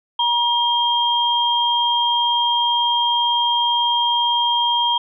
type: tone pair together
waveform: sine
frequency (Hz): 954 / 3209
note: A#5 / G7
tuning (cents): +40 / +40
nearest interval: octave + major sixth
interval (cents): 2100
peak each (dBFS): -18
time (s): 0.19-4.98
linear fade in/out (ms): 5
effects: none